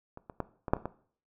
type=clicks; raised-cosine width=1 ms; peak=-29 / -28 / -17 / -22 / -8 / -27 / -19 dBFS; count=7; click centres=0.174 / 0.298 / 0.403 / 0.682 / 0.735 / 0.767 / 0.856 s; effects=noise-tail reverb RT60 0.5 s tail -17 dB re dry